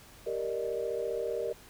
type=chord; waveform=sine; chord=Eb major seventh; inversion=first; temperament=equal; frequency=392 / 466.2 / 587.3 / 622.3 Hz; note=G4 / Bb4 / D5 / Eb5; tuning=0 / 0 / 0 / 0 cents; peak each=-37 / -33 / -38 / -39 dBFS; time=0.26-1.53 s; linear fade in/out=10 ms; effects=pink hiss -54 dBFS RMS until 1.69 s